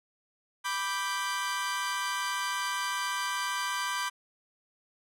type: chord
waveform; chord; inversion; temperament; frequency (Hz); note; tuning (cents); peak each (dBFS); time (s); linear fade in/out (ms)
sawtooth; G major; first; equal; 987.8 / 1174.7 / 1568; B5 / D6 / G6; 0 / 0 / 0; -30 / -31 / -31; 0.64-4.1; 20
effects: low-pass 12000 Hz 12 dB/octave